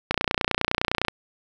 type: click train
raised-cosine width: 0.3 ms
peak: -5 dBFS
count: 30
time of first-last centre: 0.11-1.083 s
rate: 29.8 Hz
effects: none